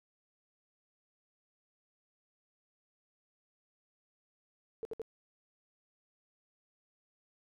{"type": "tone bursts", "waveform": "sine", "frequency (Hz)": 447.8, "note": "A4", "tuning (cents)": 30, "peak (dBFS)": -36, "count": 3, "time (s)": [4.83, 5.017], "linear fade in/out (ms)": 0, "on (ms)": 21, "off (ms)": 62, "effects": []}